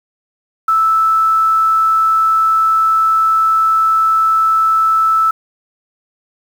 sine tone with quantisation, 1315 Hz, E6, 5 cents flat, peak -9 dBFS, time 0.68-5.31 s, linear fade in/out 5 ms, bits 6, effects none

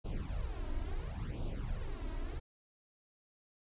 brown noise with flanger, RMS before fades -38 dBFS, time 0.04-2.4 s, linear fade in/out 20 ms, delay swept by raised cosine 0.26 to 3.16 ms, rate 0.72 Hz, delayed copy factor +0.85, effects resampled to 8000 Hz

